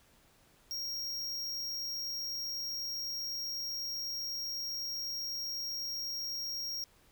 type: tone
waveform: square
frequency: 5588 Hz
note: F8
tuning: in tune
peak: -36 dBFS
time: 0.71-6.84 s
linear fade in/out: 0 ms
effects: pink hiss -65 dBFS RMS until 7.11 s